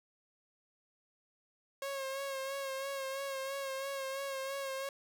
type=tone with vibrato; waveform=sawtooth; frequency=543 Hz; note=C#5; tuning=36 cents flat; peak=-33 dBFS; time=1.82-4.89 s; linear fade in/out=2 ms; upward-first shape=sine; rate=3 Hz; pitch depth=36 cents each way; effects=none